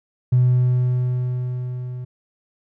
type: tone with level ramp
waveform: triangle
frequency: 125.1 Hz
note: B2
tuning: 23 cents sharp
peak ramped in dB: -8 to -26 dBFS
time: 0.32-2.05 s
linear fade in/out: 10 ms
effects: tanh soft clip ceiling -9 dBFS